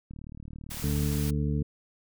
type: click train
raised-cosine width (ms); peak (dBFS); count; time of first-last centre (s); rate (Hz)
5; -30; 41; 0.11-1.168; 37.8
type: noise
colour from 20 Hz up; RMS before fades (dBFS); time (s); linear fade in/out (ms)
white; -39; 0.7-1.31; 10
type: harmonic tone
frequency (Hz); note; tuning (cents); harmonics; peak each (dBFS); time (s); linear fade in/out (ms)
73.4; D2; 0; 1 / 2 / 3 / 4 / 6; -30 / -28 / -33 / -36 / -39; 0.83-1.63; 10
effects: none